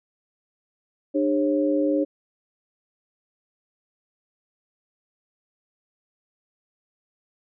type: tone cluster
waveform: sine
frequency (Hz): 299.2 / 401.5 / 544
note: D4 / G4 / C#5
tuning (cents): +32 / +41 / -33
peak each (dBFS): -21 / -28 / -24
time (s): 1.14-2.05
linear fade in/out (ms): 20
effects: none